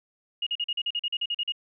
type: tone bursts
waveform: sine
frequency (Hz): 2865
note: F7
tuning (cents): +44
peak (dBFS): -25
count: 13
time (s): 0.42-1.522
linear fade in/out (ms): 5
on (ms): 46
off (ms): 42
effects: none